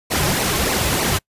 pink noise with flanger, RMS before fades -19 dBFS, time 0.1-1.19 s, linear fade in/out 20 ms, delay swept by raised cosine 0.58 to 4.28 ms, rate 3.3 Hz, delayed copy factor -0.7, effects noise-tail reverb RT60 0.1 s tail -26 dB re dry + resampled to 32000 Hz

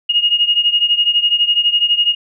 sine beating tone pair, 2860 / 2872 Hz, F7 / F7, +41 / +48 cents, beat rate 12 Hz, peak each -13 / -16 dBFS, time 0.09-2.15 s, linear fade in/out 10 ms, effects none

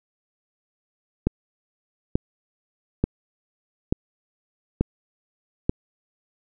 click train, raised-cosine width 3 ms, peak -6 dBFS, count 6, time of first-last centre 1.27-5.695 s, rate 1.13 Hz, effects none

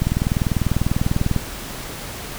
click train, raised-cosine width 5 ms, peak -6 dBFS, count 28, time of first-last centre 0.02-1.363 s, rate 20.1 Hz, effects pink hiss -32 dBFS RMS until 2.38 s

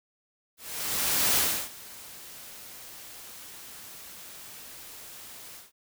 white noise with ADSR envelope, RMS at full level -23 dBFS, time 0.57-5.72 s, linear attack 780 ms, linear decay 340 ms, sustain -22 dB, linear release 160 ms, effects none

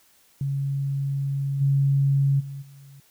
sine tone with level steps, 138.59 Hz, C#3, in tune, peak -23 / -17 / -32 / -44 dBFS, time 0.41-3 s, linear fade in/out 2 ms, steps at 1.6 / 2.39 / 2.61 s, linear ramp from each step 20 ms, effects white hiss -59 dBFS RMS until 3.1 s

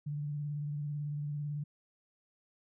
sine tone with vibrato, 146.83 Hz, D3, in tune, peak -34 dBFS, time 0.06-1.64 s, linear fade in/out 10 ms, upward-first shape sine, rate 18 Hz, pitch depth 34 cents each way, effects none

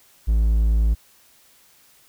triangle tone, 55 Hz, A1, in tune, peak -13 dBFS, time 0.27-0.95 s, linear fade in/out 20 ms, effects white hiss -55 dBFS RMS until 2.08 s

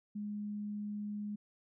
sine tone, 207.7 Hz, G#3, in tune, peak -37 dBFS, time 0.15-1.36 s, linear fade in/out 10 ms, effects none

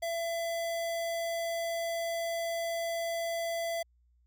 square tone, 671 Hz, E5, 31 cents sharp, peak -32 dBFS, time 0.02-3.83 s, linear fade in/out 10 ms, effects added 60 Hz sine -64 dBFS peak until 4.26 s

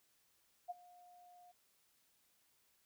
sine tone with ADSR envelope, 712 Hz, F5, 33 cents sharp, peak -38 dBFS, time 0.68-1.52 s, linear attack 23 ms, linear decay 24 ms, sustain -21 dB, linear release 12 ms, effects white hiss -75 dBFS RMS until 2.85 s

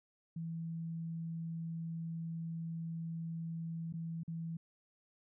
sine tone with dropouts, 164.81 Hz, E3, in tune, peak -38 dBFS, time 0.36-4.57 s, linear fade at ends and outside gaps 5 ms, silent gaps 3.926-3.937 / 4.234-4.278 s, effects none

